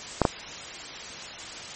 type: clicks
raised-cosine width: 1 ms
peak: -4 dBFS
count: 2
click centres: 0.217 / 0.252 s
effects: white hiss -38 dBFS RMS until 1.75 s + MP3 32 kbps